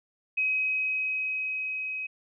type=tone with level ramp; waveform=sine; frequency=2535 Hz; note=D#7; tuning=32 cents sharp; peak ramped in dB=-23 to -31 dBFS; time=0.37-2.07 s; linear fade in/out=10 ms; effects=none